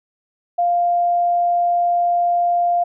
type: tone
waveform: sine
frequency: 698.5 Hz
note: F5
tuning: in tune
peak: -14 dBFS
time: 0.58-2.84 s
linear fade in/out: 10 ms
effects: none